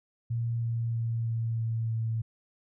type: tone with pitch steps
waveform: sine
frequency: 116.7 / 115.89 / 115.09 / 114.3 / 113.51 / 112.72 Hz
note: A#2 / A#2 / A#2 / A#2 / A#2 / A2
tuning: +2 / -10 / -22 / -34 / -46 / +42 cents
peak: -27 dBFS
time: 0.3-2.22 s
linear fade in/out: 10 ms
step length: 320 ms
effects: none